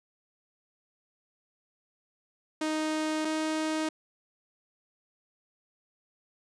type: tone pair in turn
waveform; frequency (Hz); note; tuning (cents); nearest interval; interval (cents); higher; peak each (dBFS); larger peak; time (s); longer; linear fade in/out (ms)
sawtooth; 311.1 / 313.3; D#4 / D#4; 0 / +12; unison; 12; second; -24; neither; 2.61-3.25 / 3.25-3.89; neither; 5
effects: resampled to 22050 Hz